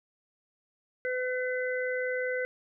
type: harmonic tone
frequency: 505 Hz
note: B4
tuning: 39 cents sharp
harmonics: 1 / 3 / 4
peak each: -30 / -35 / -36 dBFS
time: 1.05-2.45 s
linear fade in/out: 0 ms
effects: none